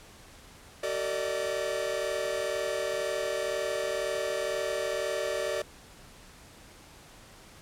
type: tone cluster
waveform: 45% pulse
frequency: 380.7 / 453.8 / 585 / 627 Hz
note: F#4 / A#4 / D5 / D#5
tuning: +49 / -47 / -7 / +13 cents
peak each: -37 / -36 / -32 / -36 dBFS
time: 0.83-5.62 s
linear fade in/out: 5 ms
effects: pink hiss -52 dBFS RMS until 7.61 s + low-pass 11000 Hz 12 dB/octave